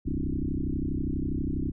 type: tone with frequency modulation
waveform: sine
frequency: 124.3 Hz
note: B2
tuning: 12 cents sharp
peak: -26 dBFS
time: 0.05-1.72 s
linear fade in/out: 20 ms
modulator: 32.3 Hz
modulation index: 6.1
effects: none